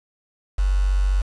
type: tone with quantisation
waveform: sine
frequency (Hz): 47.61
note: G1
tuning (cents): -50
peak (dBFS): -16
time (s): 0.58-1.22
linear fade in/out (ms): 10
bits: 6
effects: resampled to 22050 Hz